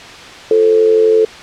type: tone with amplitude modulation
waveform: sine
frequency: 440 Hz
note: A4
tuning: in tune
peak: -4 dBFS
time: 0.51-1.25 s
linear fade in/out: 2 ms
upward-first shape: sine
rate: 91.9 Hz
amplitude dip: 60%
effects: white hiss -32 dBFS RMS until 1.42 s + low-pass 4000 Hz 12 dB/octave